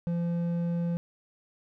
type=tone with hard clipping; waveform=sine; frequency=171.2 Hz; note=F3; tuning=34 cents flat; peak=-28 dBFS; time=0.07-0.97 s; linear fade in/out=0 ms; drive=6 dB; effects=none